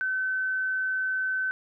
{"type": "tone", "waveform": "sine", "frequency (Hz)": 1525, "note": "G6", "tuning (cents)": -48, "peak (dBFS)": -25, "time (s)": [0.01, 1.51], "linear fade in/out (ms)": 0, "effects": []}